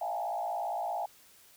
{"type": "tone with frequency modulation", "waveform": "sine", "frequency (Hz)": 758, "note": "F#5", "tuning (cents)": 42, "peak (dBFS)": -31, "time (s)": [0.01, 1.06], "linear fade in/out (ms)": 5, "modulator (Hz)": 57.6, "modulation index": 1.9, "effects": ["white hiss -59 dBFS RMS until 1.56 s"]}